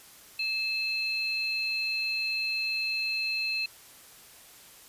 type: tone pair together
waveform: sine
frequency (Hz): 2618 / 4164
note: E7 / C8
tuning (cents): -13 / -9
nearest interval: minor sixth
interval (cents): 804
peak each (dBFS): -29 / -32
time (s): 0.39-3.66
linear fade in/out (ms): 5
effects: white hiss -52 dBFS RMS until 4.88 s + resampled to 32000 Hz